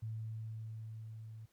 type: tone with level ramp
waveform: sine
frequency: 110.7 Hz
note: A2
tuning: 11 cents sharp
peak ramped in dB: -38 to -47 dBFS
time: 0.02-1.46 s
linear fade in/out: 10 ms
effects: pink hiss -75 dBFS RMS until 1.52 s